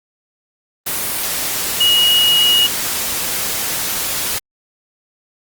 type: tone in noise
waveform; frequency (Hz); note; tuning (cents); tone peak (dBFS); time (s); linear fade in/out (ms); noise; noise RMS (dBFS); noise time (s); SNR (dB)
sine; 2889; F#7; -42; -10; 1.8-2.67; 10; white; -20; 0.86-4.39; +7
effects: Opus 32 kbps